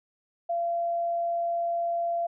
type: tone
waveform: sine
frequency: 684 Hz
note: F5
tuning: 36 cents flat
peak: -25 dBFS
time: 0.49-2.27 s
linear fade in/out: 10 ms
effects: none